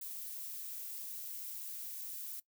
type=noise; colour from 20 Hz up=violet; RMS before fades=-44 dBFS; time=0.01-2.4 s; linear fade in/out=5 ms; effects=noise-tail reverb RT60 0.1 s tail -20 dB re dry